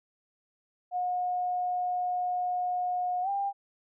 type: tone with pitch glide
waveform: sine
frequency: 722 to 796.5 Hz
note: F#5 to G5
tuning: -43 to +27 cents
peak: -27 dBFS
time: 0.91-3.53 s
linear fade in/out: 50 ms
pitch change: +170 cents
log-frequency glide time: 3.22-3.29 s
effects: none